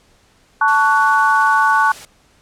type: chord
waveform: sine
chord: F# minor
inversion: first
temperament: equal with one note detuned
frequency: 880 / 1123.6 / 1480 Hz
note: A5 / C#6 / F#6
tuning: 0 / +23 / 0 cents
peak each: -15 dBFS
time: 0.61-1.92 s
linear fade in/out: 5 ms
type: noise with tremolo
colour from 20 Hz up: white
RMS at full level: -34 dBFS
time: 0.68-2.05 s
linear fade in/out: 0 ms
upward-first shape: triangle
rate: 18 Hz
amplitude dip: 25%
effects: pink hiss -54 dBFS RMS until 2.41 s + low-pass 9000 Hz 12 dB/octave